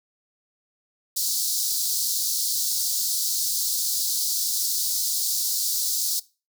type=high-pass noise; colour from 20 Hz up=pink; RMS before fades=-25 dBFS; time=1.16-6.2 s; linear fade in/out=10 ms; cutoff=4200 Hz; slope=48 dB/octave; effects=noise-tail reverb RT60 0.3 s tail -20 dB re dry